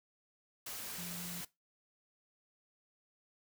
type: tone in noise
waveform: sine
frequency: 174.8 Hz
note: F3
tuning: 2 cents sharp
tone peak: -45 dBFS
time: 0.98-1.41 s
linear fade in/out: 5 ms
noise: white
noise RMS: -44 dBFS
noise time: 0.66-1.45 s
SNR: -4 dB
effects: noise-tail reverb RT60 0.2 s tail -19 dB re dry